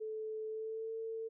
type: tone with pitch glide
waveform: sine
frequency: 435.8 to 448.6 Hz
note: A4 to A4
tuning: -17 to +34 cents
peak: -38 dBFS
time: 0-1.29 s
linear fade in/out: 20 ms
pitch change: +51 cents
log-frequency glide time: 0.47-0.93 s
effects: none

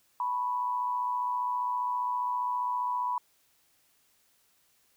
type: tone with amplitude modulation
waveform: sine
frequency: 987 Hz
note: B5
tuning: 1 cent flat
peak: -25 dBFS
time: 0.2-3.18 s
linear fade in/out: 2 ms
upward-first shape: sine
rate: 115 Hz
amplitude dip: 55%
effects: white hiss -68 dBFS RMS until 4.96 s

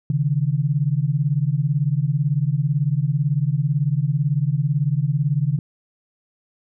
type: beating tone pair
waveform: sine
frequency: 135.8 / 153.8 Hz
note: C#3 / D#3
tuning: -35 / -20 cents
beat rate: 18 Hz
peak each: -20 dBFS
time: 0.1-5.59 s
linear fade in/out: 2 ms
effects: none

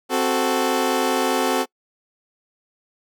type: chord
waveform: 20% pulse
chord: F# diminished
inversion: second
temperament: equal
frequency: 261.6 / 370 / 440 Hz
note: C4 / F#4 / A4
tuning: 0 / 0 / 0 cents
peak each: -18 dBFS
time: 0.09-1.66 s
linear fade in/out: 50 ms
effects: noise-tail reverb RT60 0.1 s tail -26 dB re dry

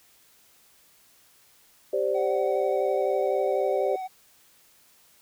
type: chord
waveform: sine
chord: G suspended fourth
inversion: none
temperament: equal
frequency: 392 / 523.3 / 587.3 Hz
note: G4 / C5 / D5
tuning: 0 / 0 / 0 cents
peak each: -27 dBFS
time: 1.93-3.96 s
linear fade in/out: 5 ms
type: tone with vibrato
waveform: triangle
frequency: 750 Hz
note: F#5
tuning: 23 cents sharp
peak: -29 dBFS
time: 2.14-4.08 s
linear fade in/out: 20 ms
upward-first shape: square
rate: 12 Hz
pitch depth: 17 cents each way
effects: white hiss -59 dBFS RMS until 5.21 s

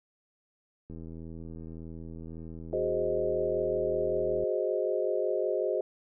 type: click train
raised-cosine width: 3 ms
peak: -31 dBFS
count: 290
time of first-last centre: 0.9-4.437 s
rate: 81.7 Hz
type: chord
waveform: sine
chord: Ab dominant seventh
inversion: third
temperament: equal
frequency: 370 / 415.3 / 523.3 / 622.3 Hz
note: Gb4 / Ab4 / C5 / Eb5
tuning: 0 / 0 / 0 / 0 cents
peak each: -32 dBFS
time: 2.73-5.81 s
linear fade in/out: 2 ms
effects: none

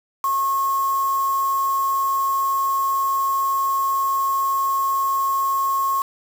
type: tone with quantisation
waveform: sine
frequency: 1087 Hz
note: C#6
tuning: 34 cents flat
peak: -18 dBFS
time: 0.24-6.02 s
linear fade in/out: 2 ms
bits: 5
effects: none

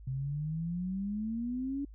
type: exponential sweep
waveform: sine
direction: up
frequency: 128.8 to 285.5 Hz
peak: -32 dBFS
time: 0.07-1.85 s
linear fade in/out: 5 ms
effects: added 52 Hz sine -47 dBFS peak until 1.94 s

